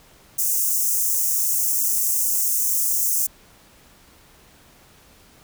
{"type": "high-pass noise", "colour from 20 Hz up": "white", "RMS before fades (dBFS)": -21, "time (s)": [0.38, 3.27], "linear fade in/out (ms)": 10, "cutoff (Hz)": 6000, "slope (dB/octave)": 48, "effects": ["pink hiss -52 dBFS RMS until 5.43 s"]}